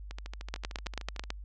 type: two click trains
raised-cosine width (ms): 0.2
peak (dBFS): -24 / -16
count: 16 / 8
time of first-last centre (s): 0.11-1.238 / 0.54-1.304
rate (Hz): 13.3 / 9.16
effects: added 50 Hz sine -41 dBFS peak until 1.44 s + low-pass 7000 Hz 12 dB/octave